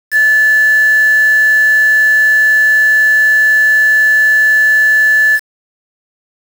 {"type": "tone with quantisation", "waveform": "sine", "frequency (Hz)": 1738, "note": "A6", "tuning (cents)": -22, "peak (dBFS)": -6, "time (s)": [0.11, 5.4], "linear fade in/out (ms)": 50, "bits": 4, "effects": []}